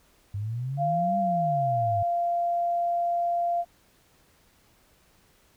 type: exponential two-way sweep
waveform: sine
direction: up then down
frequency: 98 to 199.7 to 98 Hz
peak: -28 dBFS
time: 0.34-2.03 s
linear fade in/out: 5 ms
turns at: 1.18 s
type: tone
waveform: sine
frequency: 692 Hz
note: F5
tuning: 16 cents flat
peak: -23 dBFS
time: 0.77-3.65 s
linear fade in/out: 50 ms
effects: pink hiss -62 dBFS RMS until 5.56 s